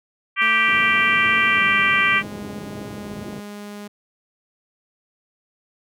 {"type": "harmonic tone", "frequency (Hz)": 391.3, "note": "G4", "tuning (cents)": -3, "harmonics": [3, 4, 5, 6, 7, 8], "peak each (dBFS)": [-22, -23, -20, -19, -26, -28], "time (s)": [0.36, 2.23], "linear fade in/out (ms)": 50}
{"type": "tone with pitch glide", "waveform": "sawtooth", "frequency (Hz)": [224.6, 206], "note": ["A3", "G#3"], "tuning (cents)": [36, -14], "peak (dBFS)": -29, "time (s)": [0.41, 3.88], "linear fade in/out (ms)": 10, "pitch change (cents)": -150, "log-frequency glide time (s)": [1.54, 1.61]}
{"type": "band-pass noise", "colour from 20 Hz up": "pink", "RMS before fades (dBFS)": -36, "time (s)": [0.68, 3.4], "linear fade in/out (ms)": 2, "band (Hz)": [130, 420], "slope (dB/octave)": 12}
{"effects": []}